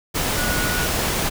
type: tone in noise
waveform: sine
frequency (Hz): 1461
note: F#6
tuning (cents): -22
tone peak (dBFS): -26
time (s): 0.37-0.87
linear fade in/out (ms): 20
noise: pink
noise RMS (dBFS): -22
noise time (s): 0.14-1.3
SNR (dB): -7
effects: none